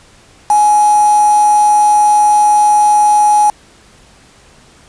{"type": "tone with quantisation", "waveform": "sine", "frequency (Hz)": 838, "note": "G#5", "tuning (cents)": 15, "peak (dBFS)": -6, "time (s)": [0.5, 3.5], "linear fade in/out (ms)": 2, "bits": 3, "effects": ["pink hiss -44 dBFS RMS until 4.88 s", "resampled to 22050 Hz"]}